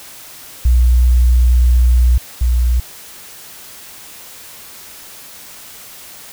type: tone pair in turn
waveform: sine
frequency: 61 / 60.44 Hz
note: B1 / B1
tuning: -21 / -37 cents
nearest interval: unison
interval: 16 cents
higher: first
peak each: -7 / -10 dBFS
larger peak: first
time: 0.65-2.18 / 2.41-2.8 s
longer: first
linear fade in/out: 5 ms
effects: white hiss -36 dBFS RMS until 6.32 s